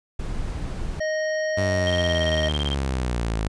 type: noise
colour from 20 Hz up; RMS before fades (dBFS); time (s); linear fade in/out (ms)
brown; -28; 0.19-1; 5
type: harmonic tone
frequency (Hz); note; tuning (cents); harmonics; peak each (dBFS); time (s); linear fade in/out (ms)
622.3; D#5; 0; 1 / 3 / 5 / 7 / 9; -23 / -29 / -45 / -46 / -39; 1-2.49; 10
type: linear sweep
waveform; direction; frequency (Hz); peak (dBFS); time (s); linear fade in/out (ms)
sawtooth; down; 98 to 51.91; -19; 1.57-3.48; 10
type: tone bursts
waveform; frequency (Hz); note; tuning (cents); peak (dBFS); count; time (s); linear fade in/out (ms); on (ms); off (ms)
sine; 3177; G7; +23; -26; 16; 1.87-2.741; 0; 31; 25
effects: resampled to 22050 Hz